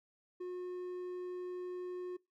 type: tone with hard clipping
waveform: triangle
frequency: 361.2 Hz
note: F#4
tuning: 42 cents flat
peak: -40 dBFS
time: 0.4-2.17 s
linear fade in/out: 10 ms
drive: 6 dB
effects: noise-tail reverb RT60 0.2 s tail -21 dB re dry